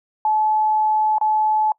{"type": "tone with dropouts", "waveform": "sine", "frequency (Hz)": 861, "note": "A5", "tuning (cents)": -38, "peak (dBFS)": -15, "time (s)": [0.25, 1.72], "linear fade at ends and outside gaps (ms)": 2, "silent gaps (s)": [1.183, 1.212], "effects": ["noise-tail reverb RT60 0.1 s tail -25 dB re dry"]}